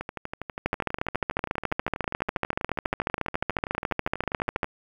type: two click trains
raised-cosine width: 0.5 ms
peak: -9 / -17 dBFS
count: 57 / 58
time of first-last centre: 0.66-4.632 / 0.01-4.644 s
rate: 14.1 / 12.3 Hz
effects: 8-bit